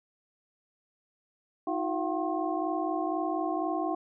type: tone cluster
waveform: sine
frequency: 317.9 / 362 / 688 / 750 / 1071 Hz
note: D#4 / F#4 / F5 / F#5 / C6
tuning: +37 / -38 / -26 / +23 / +40 cents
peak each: -32 / -35 / -34 / -34 / -37 dBFS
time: 1.67-3.95 s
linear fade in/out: 5 ms
effects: none